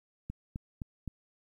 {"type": "click train", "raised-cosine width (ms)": 5, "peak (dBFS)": -25, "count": 4, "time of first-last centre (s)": [0.3, 1.077], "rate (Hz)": 3.86, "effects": ["11-bit"]}